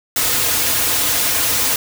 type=noise with comb filter; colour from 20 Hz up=white; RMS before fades=-17 dBFS; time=0.16-1.76 s; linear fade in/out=2 ms; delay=5.2 ms; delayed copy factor=-0.9; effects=none